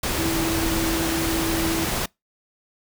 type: tone in noise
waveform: sine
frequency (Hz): 328.2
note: E4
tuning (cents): -8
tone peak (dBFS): -24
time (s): 0.18-1.85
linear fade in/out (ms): 5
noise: pink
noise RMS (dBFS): -25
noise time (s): 0.03-2.06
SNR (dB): -2
effects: noise-tail reverb RT60 0.2 s tail -26 dB re dry